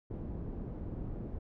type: low-pass noise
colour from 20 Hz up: pink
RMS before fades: -40 dBFS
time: 0.1-1.39 s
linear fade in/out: 10 ms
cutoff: 350 Hz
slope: 12 dB/octave
effects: none